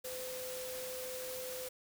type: tone in noise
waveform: sine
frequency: 510 Hz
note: C5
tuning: 44 cents flat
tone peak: -42 dBFS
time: 0.04-1.69 s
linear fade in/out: 10 ms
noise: white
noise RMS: -45 dBFS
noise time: 0.04-1.69 s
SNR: 0 dB
effects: none